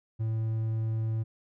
triangle tone, 111.3 Hz, A2, 20 cents sharp, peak -25 dBFS, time 0.19-1.24 s, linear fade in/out 20 ms, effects none

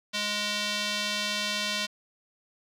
square tone with band-pass filter, 208 Hz, G#3, 3 cents sharp, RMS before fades -30 dBFS, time 0.13-1.87 s, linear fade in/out 20 ms, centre 3800 Hz, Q 1.4, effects none

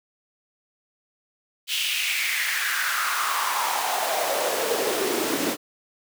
pink noise with high-pass filter sweep, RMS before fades -25 dBFS, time 1.67-5.57 s, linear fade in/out 50 ms, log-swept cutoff 3100 to 280 Hz, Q 4.2, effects none

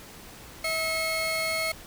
30% pulse tone pair together, 646.3 / 2174 Hz, E5 / C#7, -34 / -34 cents, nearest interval octave + major sixth, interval 2100 cents, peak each -28 / -25 dBFS, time 0.64-1.72 s, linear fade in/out 5 ms, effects pink hiss -46 dBFS RMS until 1.86 s

